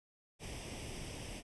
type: noise with comb filter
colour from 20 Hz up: pink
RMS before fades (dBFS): -45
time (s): 0.39-1.43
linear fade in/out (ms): 50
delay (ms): 0.36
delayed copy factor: +0.65
effects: resampled to 24000 Hz